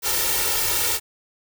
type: noise with comb filter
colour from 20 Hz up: white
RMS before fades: -22 dBFS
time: 0.02-1 s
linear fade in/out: 50 ms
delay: 2.2 ms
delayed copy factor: +0.95
effects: none